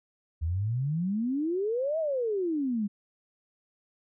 sine exponential two-way sweep, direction up then down, 76.1 to 659.3 to 197 Hz, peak -26 dBFS, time 0.41-2.88 s, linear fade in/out 20 ms, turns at 1.99 s, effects none

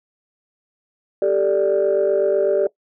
sine chord, G suspended second, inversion none, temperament equal, 392 / 440 / 587.3 Hz, G4 / A4 / D5, 0 / 0 / 0 cents, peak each -18 / -20 / -17 dBFS, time 1.22-2.67 s, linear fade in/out 2 ms, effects noise-tail reverb RT60 0.1 s tail -20 dB re dry + tanh soft clip ceiling -9 dBFS

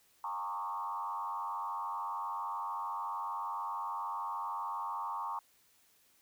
sine tone with frequency modulation, 1008 Hz, B5, 35 cents sharp, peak -35 dBFS, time 0.24-5.39 s, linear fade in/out 2 ms, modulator 93.2 Hz, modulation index 1.9, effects white hiss -68 dBFS RMS until 6.21 s

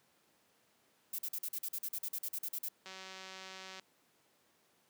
violet noise bursts, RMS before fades -39 dBFS, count 16, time 1.13-2.687 s, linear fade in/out 5 ms, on 57 ms, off 43 ms
click train, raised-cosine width 0.2 ms, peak -31 dBFS, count 178, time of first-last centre 2.86-3.797 s, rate 189 Hz
effects pink hiss -71 dBFS RMS until 4.89 s + high-pass 200 Hz 12 dB/octave

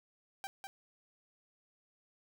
sawtooth tone with echo, 784 Hz, G5, in tune, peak -36 dBFS, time 0.44-0.47 s, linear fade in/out 0 ms, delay 200 ms, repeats 1, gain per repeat -4 dB, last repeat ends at 0.67 s, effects none

